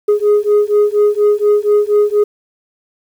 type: beating tone pair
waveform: sine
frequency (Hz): 413.9 / 418.1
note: G#4 / G#4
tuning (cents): -6 / +12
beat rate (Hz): 4.2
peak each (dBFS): -10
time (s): 0.08-2.24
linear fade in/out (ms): 10
effects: tanh soft clip ceiling -6 dBFS + 7-bit